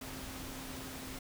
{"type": "tone in noise", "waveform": "sine", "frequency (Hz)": 261.6, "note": "C4", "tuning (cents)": 0, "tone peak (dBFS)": -48, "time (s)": [0.01, 1.19], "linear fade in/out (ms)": 5, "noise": "pink", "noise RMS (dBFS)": -45, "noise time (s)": [0.01, 1.19], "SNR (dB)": -6, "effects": []}